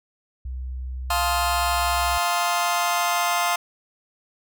sine tone, 63.7 Hz, C2, 46 cents flat, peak -28 dBFS, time 0.45-2.18 s, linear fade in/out 5 ms
sawtooth chord, F dominant seventh, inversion none, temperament just, 698.5 / 873.1 / 1047.7 / 1257.2 Hz, F5 / A5 / C6 / Eb6, 0 / -14 / +2 / +18 cents, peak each -20 / -25 / -21 / -25 dBFS, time 1.1-3.56 s, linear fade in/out 5 ms
effects none

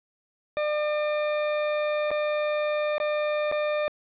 40% pulse tone with dropouts, 600 Hz, D5, 37 cents sharp, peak -23 dBFS, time 0.57-3.88 s, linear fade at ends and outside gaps 0 ms, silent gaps 2.106-2.114 / 2.981-3.001 / 3.515-3.523 s, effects resampled to 8000 Hz + 9-bit

